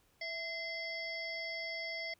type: harmonic tone with a mistuned harmonic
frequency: 659.3 Hz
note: E5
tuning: in tune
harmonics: 1 / 3 / 5 / 7 / 8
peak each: -45 / -40 / -53 / -47 / -47 dBFS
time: 0.21-2.14 s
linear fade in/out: 5 ms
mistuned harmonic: 3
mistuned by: +74 cents
effects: pink hiss -71 dBFS RMS until 2.19 s